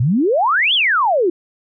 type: exponential two-way sweep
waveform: sine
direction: up then down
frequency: 110 to 3520 to 327.8 Hz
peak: -12 dBFS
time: 0-1.3 s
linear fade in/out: 5 ms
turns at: 0.74 s
effects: none